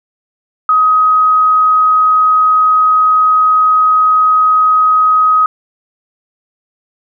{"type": "tone", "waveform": "sine", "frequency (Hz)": 1261, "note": "D#6", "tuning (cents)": 23, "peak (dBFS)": -6, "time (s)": [0.69, 5.46], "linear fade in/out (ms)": 2, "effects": []}